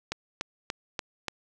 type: click train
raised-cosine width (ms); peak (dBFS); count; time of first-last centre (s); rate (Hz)
0.2; -13; 5; 0.12-1.283; 3.44
effects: none